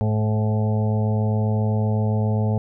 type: harmonic tone with a mistuned harmonic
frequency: 107.6 Hz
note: A2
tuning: 38 cents flat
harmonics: 1 / 2 / 4 / 5 / 6 / 7 / 8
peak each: -19 / -25 / -31 / -33 / -35 / -36 / -37 dBFS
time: 0.01-2.58 s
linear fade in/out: 0 ms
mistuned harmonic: 6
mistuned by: +18 cents
effects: none